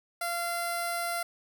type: tone with notch filter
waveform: 10% pulse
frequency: 689 Hz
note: F5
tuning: 24 cents flat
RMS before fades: -32 dBFS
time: 0.21-1.23 s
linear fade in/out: 5 ms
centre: 3100 Hz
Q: 0.8
effects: none